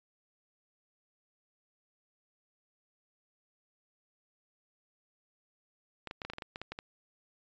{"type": "clicks", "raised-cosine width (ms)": 0.3, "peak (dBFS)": -24, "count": 12, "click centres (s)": [6.073, 6.111, 6.218, 6.25, 6.3, 6.335, 6.384, 6.422, 6.559, 6.616, 6.72, 6.789], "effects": ["resampled to 16000 Hz"]}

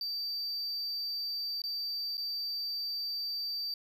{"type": "tone with dropouts", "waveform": "triangle", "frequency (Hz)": 4645, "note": "D8", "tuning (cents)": -20, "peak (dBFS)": -32, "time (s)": [0.01, 3.74], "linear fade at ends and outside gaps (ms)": 2, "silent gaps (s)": [[1.619, 1.638], [2.171, 2.178]], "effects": []}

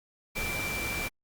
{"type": "tone in noise", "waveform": "sine", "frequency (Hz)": 2349, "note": "D7", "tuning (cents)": 0, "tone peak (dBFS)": -33, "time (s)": [0.35, 1.09], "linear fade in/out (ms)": 20, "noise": "pink", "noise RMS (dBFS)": -35, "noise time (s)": [0.35, 1.09], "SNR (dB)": -1, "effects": ["Opus 48 kbps"]}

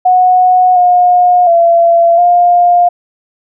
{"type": "tone with pitch steps", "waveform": "sine", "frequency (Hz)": [733, 717, 679, 705], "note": ["F#5", "F5", "F5", "F5"], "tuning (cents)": [-16, 45, -49, 16], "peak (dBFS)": -4, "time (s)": [0.05, 2.89], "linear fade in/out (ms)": 10, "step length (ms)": 710, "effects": []}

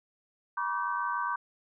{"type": "tone cluster", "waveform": "sine", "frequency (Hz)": [963, 1073, 1160, 1538], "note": ["B5", "C6", "D6", "G6"], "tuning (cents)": [-44, 43, -22, -33], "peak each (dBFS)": [-33, -38, -33, -35], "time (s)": [0.57, 1.36], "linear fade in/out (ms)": 5, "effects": []}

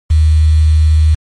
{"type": "tone with quantisation", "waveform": "sine", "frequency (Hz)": 77.78, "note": "D#2", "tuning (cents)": 0, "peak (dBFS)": -5, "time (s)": [0.1, 1.15], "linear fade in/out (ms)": 10, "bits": 5, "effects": ["MP3 48 kbps"]}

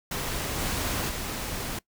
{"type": "noise with level steps", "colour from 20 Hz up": "pink", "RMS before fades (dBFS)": [-31, -29, -33], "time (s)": [0.11, 1.79], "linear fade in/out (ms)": 5, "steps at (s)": [0.58, 1.08], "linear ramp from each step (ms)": 20, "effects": ["noise-tail reverb RT60 0.1 s tail -21 dB re dry"]}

